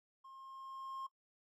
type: tone with level ramp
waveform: triangle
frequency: 1068 Hz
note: C6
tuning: 35 cents sharp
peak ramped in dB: -52 to -39 dBFS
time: 0.24-1.07 s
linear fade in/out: 10 ms
effects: noise-tail reverb RT60 0.1 s tail -17 dB re dry